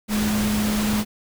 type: tone in noise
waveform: sine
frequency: 211.3 Hz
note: G#3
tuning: 30 cents sharp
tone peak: -20 dBFS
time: 0.08-1.05 s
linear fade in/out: 50 ms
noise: pink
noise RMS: -27 dBFS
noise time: 0.08-1.05 s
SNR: +4 dB
effects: none